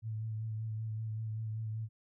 sine tone with vibrato, 110 Hz, A2, in tune, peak -35 dBFS, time 0.02-1.89 s, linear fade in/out 50 ms, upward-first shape sine, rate 5.2 Hz, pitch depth 26 cents each way, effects none

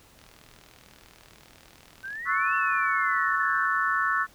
click train, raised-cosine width 0.2 ms, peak -33 dBFS, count 80, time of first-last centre 0.19-2.155 s, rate 40.2 Hz
sine exponential two-way sweep, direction up then down, 1515 to 2700 to 1515 Hz, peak -33 dBFS, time 2.03-3.67 s, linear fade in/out 20 ms, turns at 2.55 s
sine chord, F# minor seventh, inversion second, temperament equal, 1108.7 / 1318.5 / 1480 / 1760 Hz, C#6 / E6 / F#6 / A6, 0 / 0 / 0 / 0 cents, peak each -28 dBFS, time 2.25-4.27 s, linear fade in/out 50 ms
effects pink hiss -56 dBFS RMS until 4.34 s

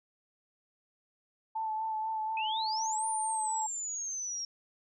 sine tone with vibrato, 877 Hz, A5, 6 cents flat, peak -31 dBFS, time 1.55-3.67 s, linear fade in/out 10 ms, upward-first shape sine, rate 4.1 Hz, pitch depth 22 cents each way
sine exponential two-way sweep, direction up then down, 2500 to 9370 to 5540 Hz, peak -34 dBFS, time 2.37-4.45 s, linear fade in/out 2 ms, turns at 3.07 s
effects none

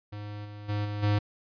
square tone with level steps, 103.83 Hz, G#2, in tune, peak -37 / -41 / -28 / -32 / -23 dBFS, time 0.12-1.19 s, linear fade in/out 10 ms, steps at 0.44 / 0.68 / 0.84 / 1.02 s, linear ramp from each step 20 ms, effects resampled to 11025 Hz

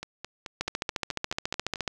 two click trains, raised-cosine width 0.2 ms, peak -19 / -11 dBFS, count 9 / 19, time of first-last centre 0.03-1.758 / 0.61-1.878 s, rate 4.63 / 14.2 Hz, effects none

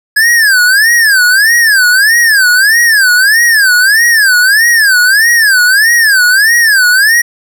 square tone with vibrato, 1662 Hz, G#6, 1 cent sharp, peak -5 dBFS, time 0.16-7.22 s, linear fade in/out 10 ms, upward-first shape sine, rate 1.6 Hz, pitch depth 230 cents each way, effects none

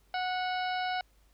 harmonic tone with a mistuned harmonic, 735 Hz, F#5, 12 cents flat, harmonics 1 / 2 / 3 / 4 / 5 / 6 / 7, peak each -31 / -37 / -41 / -43 / -45 / -47 / -48 dBFS, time 0.14-1.01 s, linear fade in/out 2 ms, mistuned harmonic 5, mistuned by +96 cents, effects added 50 Hz sine -63 dBFS peak until 1.33 s + pink hiss -69 dBFS RMS until 1.33 s

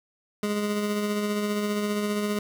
25% pulse tone with tremolo, 207.7 Hz, G#3, in tune, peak -20 dBFS, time 0.43-2.39 s, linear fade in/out 2 ms, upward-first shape sine, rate 15 Hz, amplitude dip 30%, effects none

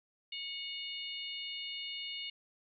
harmonic tone with a mistuned harmonic, 720 Hz, F#5, 47 cents flat, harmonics 3 / 4 / 5 / 6, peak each -46 / -41 / -47 / -48 dBFS, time 0.32-2.3 s, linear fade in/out 5 ms, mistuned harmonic 3, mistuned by +46 cents, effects none

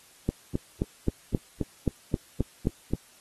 click train, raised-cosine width 3 ms, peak -11 dBFS, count 11, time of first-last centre 0.29-2.936 s, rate 3.78 Hz, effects white hiss -56 dBFS RMS until 3.2 s + AAC 32 kbps

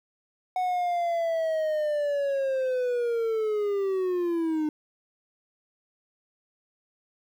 triangle linear sweep, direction down, 740 to 301.4 Hz, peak -22 dBFS, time 0.56-4.69 s, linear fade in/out 2 ms, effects 10-bit

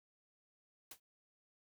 white noise with exponential decay, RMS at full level -45 dBFS, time 0.91-1 s, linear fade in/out 5 ms, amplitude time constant 19 ms, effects none

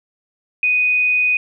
sine tone, 2489 Hz, D#7, in tune, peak -13 dBFS, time 0.63-1.37 s, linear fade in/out 2 ms, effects none

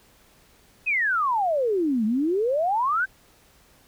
sine exponential two-way sweep, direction down then up, 2607 to 207.7 to 1591 Hz, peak -20 dBFS, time 0.86-3.06 s, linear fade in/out 20 ms, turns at 2.05 s, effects pink hiss -57 dBFS RMS until 3.87 s

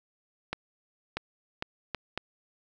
accelerating click train, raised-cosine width 0.3 ms, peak -15 dBFS, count 5, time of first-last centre 0.53-2.176 s, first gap 640 ms, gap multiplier 0.71, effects none

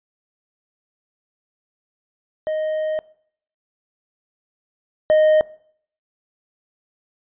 triangle tone pair in turn, 622.3 / 619.4 Hz, D#5 / D#5, 0 / -8 cents, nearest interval unison, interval 8 cents, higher first, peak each -18 / -9 dBFS, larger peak second, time 2.47-2.99 / 5.1-5.41 s, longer first, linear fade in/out 0 ms, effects noise-tail reverb RT60 0.6 s tail -22 dB re dry + resampled to 8000 Hz

